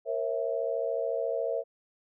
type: chord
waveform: sine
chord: A# diminished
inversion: none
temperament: equal with one note detuned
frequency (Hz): 466.2 / 540.1 / 659.3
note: A#4 / C#5 / E5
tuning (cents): 0 / -45 / 0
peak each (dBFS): -32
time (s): 0.05-1.64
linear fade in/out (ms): 50
effects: none